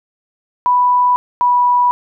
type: tone pair in turn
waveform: sine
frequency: 987.8 / 979.8 Hz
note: B5 / B5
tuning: 0 / -14 cents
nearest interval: unison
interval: 14 cents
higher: first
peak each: -9 dBFS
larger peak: neither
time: 0.66-1.16 / 1.41-1.91 s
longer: neither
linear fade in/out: 0 ms
effects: none